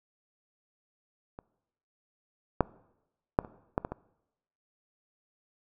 clicks, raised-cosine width 1 ms, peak -28 / -7 / -6 / -29 / -12 / -19 / -21 dBFS, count 7, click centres 1.389 / 2.607 / 3.389 / 3.448 / 3.779 / 3.849 / 3.92 s, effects noise-tail reverb RT60 0.9 s tail -22 dB re dry

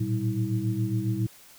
sine tone cluster, 111.5 / 118.8 / 192.7 / 321.9 Hz, A2 / A#2 / G3 / E4, +23 / +33 / -29 / -41 cents, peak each -29 / -28 / -32 / -32 dBFS, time 0-1.27 s, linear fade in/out 10 ms, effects white hiss -52 dBFS RMS until 1.58 s

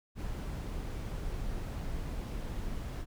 brown noise, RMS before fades -37 dBFS, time 0.15-3.06 s, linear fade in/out 50 ms, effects none

